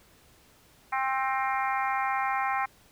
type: harmonic tone with a mistuned harmonic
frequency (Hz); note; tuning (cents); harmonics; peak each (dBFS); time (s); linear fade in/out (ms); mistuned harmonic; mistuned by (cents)
265.2; C4; +23; 3 / 4 / 5 / 6 / 7 / 8 / 9; -29 / -31 / -34 / -39 / -36 / -37 / -40; 0.92-2.66; 10; 6; -28
effects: pink hiss -59 dBFS RMS until 2.91 s